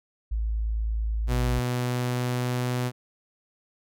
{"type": "tone", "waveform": "sine", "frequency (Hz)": 54.6, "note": "A1", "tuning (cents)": -13, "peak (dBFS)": -24, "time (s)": [0.31, 1.6], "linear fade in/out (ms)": 10}
{"type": "tone with pitch glide", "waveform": "sawtooth", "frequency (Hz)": [123.47, 124.26], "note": ["B2", "B2"], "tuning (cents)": [0, 11], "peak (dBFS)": -21, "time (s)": [1.27, 2.92], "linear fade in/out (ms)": 50, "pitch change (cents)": 11, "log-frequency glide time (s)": [1.68, 2.7]}
{"effects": []}